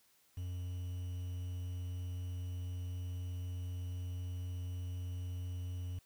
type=tone with quantisation; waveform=triangle; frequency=89.6 Hz; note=F2; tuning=45 cents sharp; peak=-36 dBFS; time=0.37-5.99 s; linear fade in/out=5 ms; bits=10; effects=white hiss -70 dBFS RMS until 6.05 s